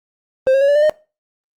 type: tone with pitch steps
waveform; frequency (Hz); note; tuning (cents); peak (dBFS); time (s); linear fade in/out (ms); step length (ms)
triangle; 525 / 541.6 / 558.8 / 576.5 / 594.8 / 613.6; C5 / C#5 / C#5 / D5 / D5 / D#5; +6 / -40 / +14 / -32 / +22 / -24; -8; 0.47-0.896; 0; 71
effects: noise-tail reverb RT60 0.3 s tail -21 dB re dry + Opus 32 kbps